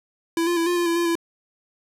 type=tone with pitch steps; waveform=square; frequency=333 / 347.6 / 333.2 / 352 / 347 / 336.7 / 343.7 / 336.1 Hz; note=E4 / F4 / E4 / F4 / F4 / E4 / F4 / E4; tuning=+18 / -8 / +19 / +14 / -11 / +37 / -28 / +34 cents; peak=-20 dBFS; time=0.37-1.154 s; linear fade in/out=2 ms; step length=98 ms; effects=resampled to 32000 Hz